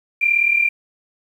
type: tone pair together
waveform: sine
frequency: 2349 / 2387 Hz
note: D7 / D7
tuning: 0 / +28 cents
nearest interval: unison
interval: 28 cents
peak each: -19 / -15 dBFS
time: 0.21-0.69 s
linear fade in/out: 10 ms
effects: 8-bit

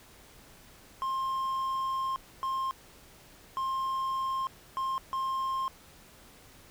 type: tone bursts at uneven times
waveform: triangle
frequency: 1060 Hz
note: C6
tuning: 22 cents sharp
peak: -27 dBFS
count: 5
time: 1.02-2.16 / 2.43-2.71 / 3.57-4.47 / 4.77-4.98 / 5.13-5.68 s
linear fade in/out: 0 ms
effects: pink hiss -55 dBFS RMS until 6.7 s

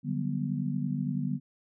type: chord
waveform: sine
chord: G major seventh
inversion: second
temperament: just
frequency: 147 / 183.75 / 196 / 245 Hz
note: D3 / F#3 / G3 / B3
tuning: +2 / -12 / 0 / -14 cents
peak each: -32 / -36 / -35 / -33 dBFS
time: 0.03-1.4 s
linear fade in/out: 50 ms
effects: none

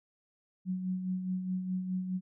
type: tone with tremolo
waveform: sine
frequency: 184.8 Hz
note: F#3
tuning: 2 cents flat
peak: -29 dBFS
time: 0.65-2.21 s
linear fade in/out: 50 ms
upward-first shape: sine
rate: 4.8 Hz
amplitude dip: 50%
effects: none

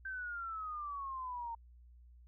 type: exponential sweep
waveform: sine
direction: down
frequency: 1568 to 914 Hz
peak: -39 dBFS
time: 0.05-1.55 s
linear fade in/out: 5 ms
effects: added 60 Hz sine -56 dBFS peak until 2.27 s

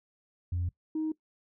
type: tone pair in turn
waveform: sine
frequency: 88 / 313.6 Hz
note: F2 / D#4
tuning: +14 / +14 cents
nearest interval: octave + minor seventh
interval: 2200 cents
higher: second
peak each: -27 dBFS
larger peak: neither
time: 0.52-0.69 / 0.95-1.12 s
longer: neither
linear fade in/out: 5 ms
effects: noise-tail reverb RT60 0.1 s tail -20 dB re dry + tanh soft clip ceiling -25 dBFS

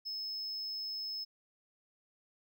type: tone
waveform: triangle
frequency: 5200 Hz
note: E8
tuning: 24 cents flat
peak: -36 dBFS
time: 0.05-1.25 s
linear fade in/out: 20 ms
effects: none

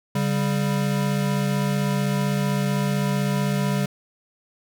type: tone pair together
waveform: square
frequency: 141 / 196.72 Hz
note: C#3 / G3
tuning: +30 / +6 cents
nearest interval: tritone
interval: 576 cents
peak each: -24 dBFS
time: 0.15-3.86 s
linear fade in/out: 5 ms
effects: none

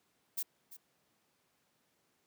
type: noise with echo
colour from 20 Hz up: violet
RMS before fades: -36 dBFS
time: 0.37-0.43 s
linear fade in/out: 10 ms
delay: 340 ms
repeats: 1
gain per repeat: -15 dB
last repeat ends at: 0.77 s
effects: pink hiss -75 dBFS RMS until 2.26 s + high-pass 150 Hz 12 dB/octave

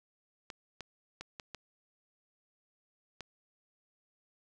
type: clicks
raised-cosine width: 0.2 ms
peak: -25 dBFS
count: 6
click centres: 0.502 / 0.807 / 1.21 / 1.398 / 1.547 / 3.207 s
effects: none

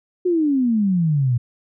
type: exponential sweep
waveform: sine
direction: down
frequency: 370 to 116.54 Hz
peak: -15 dBFS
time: 0.25-1.38 s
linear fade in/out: 10 ms
effects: none

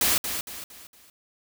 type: noise with echo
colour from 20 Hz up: white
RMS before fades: -22 dBFS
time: 0.01-0.18 s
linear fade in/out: 2 ms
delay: 230 ms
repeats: 4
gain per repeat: -8 dB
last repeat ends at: 1.1 s
effects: none

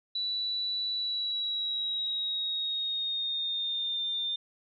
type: tone with pitch glide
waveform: sine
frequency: 3951 to 3602 Hz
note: B7 to A7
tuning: 0 to +40 cents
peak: -29 dBFS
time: 0.15-4.36 s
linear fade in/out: 5 ms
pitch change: -160 cents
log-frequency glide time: 0.94-4.03 s
effects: none

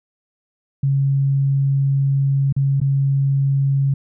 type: tone with dropouts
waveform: sine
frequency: 137.7 Hz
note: C#3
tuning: 11 cents flat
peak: -14 dBFS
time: 0.83-3.94 s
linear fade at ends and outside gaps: 5 ms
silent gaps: 2.526-2.564 / 2.802-2.814 s
effects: none

